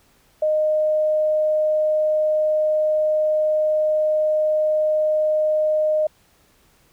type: tone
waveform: sine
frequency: 616 Hz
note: D#5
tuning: 17 cents flat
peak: -16 dBFS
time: 0.42-6.07 s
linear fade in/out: 5 ms
effects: pink hiss -58 dBFS RMS until 6.92 s